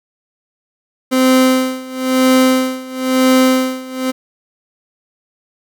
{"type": "tone with tremolo", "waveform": "30% pulse", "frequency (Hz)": 258.9, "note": "C4", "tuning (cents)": -18, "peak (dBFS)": -5, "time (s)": [1.11, 4.12], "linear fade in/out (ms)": 20, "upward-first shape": "sine", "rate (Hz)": 1, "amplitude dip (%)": 90, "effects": []}